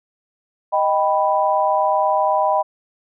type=chord; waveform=sine; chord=Eb augmented; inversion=none; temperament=equal; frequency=622.3 / 784 / 987.8 Hz; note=Eb5 / G5 / B5; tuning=0 / 0 / 0 cents; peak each=-19 dBFS; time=0.72-2.63 s; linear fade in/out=20 ms; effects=none